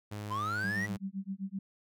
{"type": "tone", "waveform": "sawtooth", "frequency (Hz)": 104.3, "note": "G#2", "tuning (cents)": 8, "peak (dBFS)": -34, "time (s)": [0.11, 0.97], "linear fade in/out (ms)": 10}
{"type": "linear sweep", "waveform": "triangle", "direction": "up", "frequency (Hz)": [987.8, 1975.5], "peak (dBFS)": -30, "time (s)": [0.3, 0.87], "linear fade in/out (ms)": 20}
{"type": "tone with tremolo", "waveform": "sine", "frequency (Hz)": 193.8, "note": "G3", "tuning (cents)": -20, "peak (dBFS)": -32, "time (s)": [0.64, 1.59], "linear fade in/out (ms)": 5, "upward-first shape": "sine", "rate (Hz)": 7.8, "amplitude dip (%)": 100}
{"effects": []}